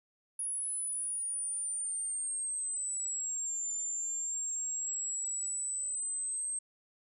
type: linear two-way sweep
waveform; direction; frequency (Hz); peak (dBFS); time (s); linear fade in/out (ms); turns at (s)
sine; down then up; 10400 to 7160 to 8350; -33; 0.39-6.59; 5; 3.72
effects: none